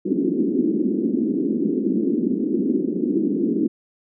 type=band-pass noise; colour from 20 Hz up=white; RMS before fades=-21 dBFS; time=0.05-3.68 s; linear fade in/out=10 ms; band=200 to 360 Hz; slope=48 dB/octave; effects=none